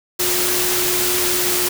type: tone in noise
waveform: sine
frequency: 359.5 Hz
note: F#4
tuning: 50 cents flat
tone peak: -24 dBFS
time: 0.19-1.69 s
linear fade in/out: 10 ms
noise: white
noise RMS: -19 dBFS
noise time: 0.19-1.69 s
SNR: -8 dB
effects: none